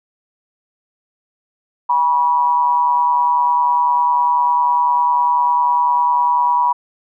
sine tone with amplitude modulation, 973 Hz, B5, 26 cents flat, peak -9 dBFS, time 1.89-6.73 s, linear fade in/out 10 ms, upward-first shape sine, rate 150 Hz, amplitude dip 60%, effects none

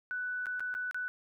sine tone with dropouts, 1489 Hz, F#6, 11 cents sharp, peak -33 dBFS, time 0.11-1.08 s, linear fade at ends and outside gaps 0 ms, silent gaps 0.458-0.467 / 0.596-0.605 / 0.741-0.75 / 0.911-0.945 s, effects none

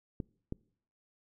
clicks, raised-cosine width 3 ms, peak -23 dBFS, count 2, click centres 0.202 / 0.524 s, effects noise-tail reverb RT60 0.6 s tail -25 dB re dry

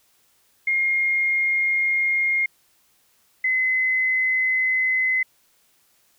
sine tone pair in turn, 2133 / 2038 Hz, C7 / C7, +33 / -46 cents, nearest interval minor second, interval 79 cents, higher first, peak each -18 dBFS, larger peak neither, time 0.67-2.46 / 3.44-5.23 s, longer neither, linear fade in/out 5 ms, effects white hiss -62 dBFS RMS until 6.18 s

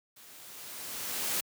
white noise with level ramp, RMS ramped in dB -54 to -30 dBFS, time 0.16-1.41 s, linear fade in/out 10 ms, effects high-pass 100 Hz 12 dB/octave

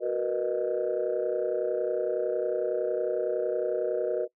sine chord, B major seventh, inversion second, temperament just, 370.4 / 463 / 493.9 / 617.4 Hz, F#4 / A#4 / B4 / D#5, +2 / -12 / 0 / -14 cents, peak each -30 dBFS, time 0-4.28 s, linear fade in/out 50 ms, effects noise-tail reverb RT60 0.1 s tail -21 dB re dry + tanh soft clip ceiling -18 dBFS

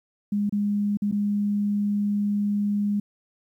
sine tone with dropouts, 205 Hz, G#3, 22 cents flat, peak -21 dBFS, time 0.32-3 s, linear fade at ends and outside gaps 5 ms, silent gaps 0.495-0.524 / 0.972-1.02 / 1.114-1.123 s, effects 10-bit

